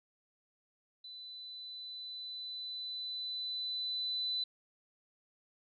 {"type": "tone with level ramp", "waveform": "sine", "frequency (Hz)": 4000, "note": "B7", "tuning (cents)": 21, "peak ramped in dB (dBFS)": [-46, -32], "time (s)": [1.04, 4.44], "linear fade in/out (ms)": 5, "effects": []}